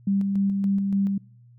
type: tone with tremolo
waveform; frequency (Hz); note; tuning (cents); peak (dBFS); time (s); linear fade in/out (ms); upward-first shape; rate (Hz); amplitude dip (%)
sine; 197.3; G3; +11; -19; 0.07-1.18; 5; square; 3.5; 30
effects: noise-tail reverb RT60 0.6 s tail -26 dB re dry + added 120 Hz sine -49 dBFS peak until 1.58 s